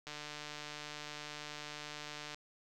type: click train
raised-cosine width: 0.2 ms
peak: -27 dBFS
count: 340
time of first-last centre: 0.07-2.345 s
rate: 149 Hz
effects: none